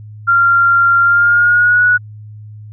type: tone with pitch glide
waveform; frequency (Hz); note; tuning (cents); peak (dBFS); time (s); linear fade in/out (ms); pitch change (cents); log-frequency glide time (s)
sine; 1385 to 1467.4; F6 to F#6; -15 to -15; -7; 0.27-1.98; 20; +100; 1.02-1.83
effects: added 106 Hz sine -30 dBFS peak until 2.72 s